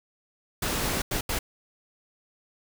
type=noise bursts at uneven times; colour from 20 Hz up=pink; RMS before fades=-28 dBFS; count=3; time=0.62-1.02 / 1.11-1.21 / 1.29-1.39 s; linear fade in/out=5 ms; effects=none